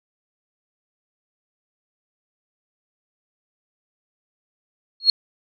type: tone with exponential growth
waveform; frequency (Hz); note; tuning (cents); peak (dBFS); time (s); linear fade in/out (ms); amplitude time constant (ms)
sine; 4296; C8; +45; -6; 5-5.1; 2; 20
effects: none